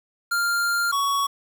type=tone pair in turn; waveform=square; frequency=1396.9 / 1118.7 Hz; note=F6 / C#6; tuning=0 / +15 cents; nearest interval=major third; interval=385 cents; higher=first; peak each=-21 dBFS; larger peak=neither; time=0.31-0.92 / 0.92-1.27 s; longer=first; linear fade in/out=10 ms; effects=8-bit